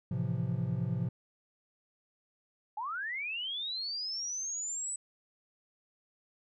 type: chord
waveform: triangle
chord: F major seventh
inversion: first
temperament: equal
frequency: 110 / 130.81 / 164.81 / 174.61 Hz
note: A2 / C3 / E3 / F3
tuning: 0 / 0 / 0 / 0 cents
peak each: -34 / -32 / -37 / -34 dBFS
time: 0.11-1.09 s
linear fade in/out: 5 ms
type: linear sweep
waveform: sine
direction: up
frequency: 805 to 8050 Hz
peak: -34 dBFS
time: 2.77-4.96 s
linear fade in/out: 5 ms
effects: none